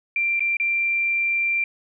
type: tone with dropouts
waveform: sine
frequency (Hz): 2364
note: D7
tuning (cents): +11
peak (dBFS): -19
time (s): 0.16-1.64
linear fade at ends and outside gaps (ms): 2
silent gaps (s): 0.395-0.405 / 0.569-0.599
effects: none